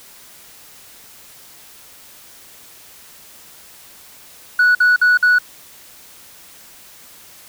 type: tone bursts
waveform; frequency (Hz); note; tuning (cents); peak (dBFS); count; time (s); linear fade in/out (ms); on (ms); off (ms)
sine; 1472; F#6; -9; -7; 4; 4.59-5.386; 5; 160; 52
effects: tanh soft clip ceiling -8 dBFS + white hiss -43 dBFS RMS until 7.48 s